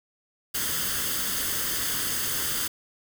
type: noise with comb filter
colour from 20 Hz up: white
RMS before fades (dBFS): -28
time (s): 0.54-2.68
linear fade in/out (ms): 10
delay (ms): 0.62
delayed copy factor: +0.6
effects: none